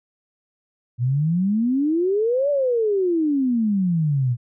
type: exponential two-way sweep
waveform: sine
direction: up then down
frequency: 116.8 to 587.3 to 116.8 Hz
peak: -17 dBFS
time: 0.98-4.37 s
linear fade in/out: 50 ms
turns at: 2.5 s
effects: none